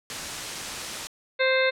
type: noise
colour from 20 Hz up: white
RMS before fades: -32 dBFS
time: 0.1-1.07 s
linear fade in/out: 0 ms
type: harmonic tone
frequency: 523.3 Hz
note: C5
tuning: in tune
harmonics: 1 / 2 / 3 / 4 / 5 / 7 / 8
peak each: -22 / -33 / -27 / -26 / -33 / -31 / -35 dBFS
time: 1.39-1.71 s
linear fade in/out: 20 ms
effects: low-pass 8000 Hz 12 dB/octave